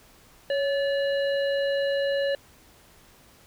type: harmonic tone with a mistuned harmonic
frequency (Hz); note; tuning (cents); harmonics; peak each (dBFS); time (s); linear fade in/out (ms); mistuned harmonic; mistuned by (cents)
577; D5; -31; 1 / 3 / 5 / 7; -23 / -33 / -37 / -40; 0.5-2.35; 2; 1; -60
effects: pink hiss -55 dBFS RMS until 3.46 s